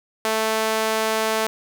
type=tone with high-pass filter; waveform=sawtooth; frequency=220 Hz; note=A3; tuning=in tune; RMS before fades=-22 dBFS; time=0.25-1.47 s; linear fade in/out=0 ms; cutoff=550 Hz; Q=0.97; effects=none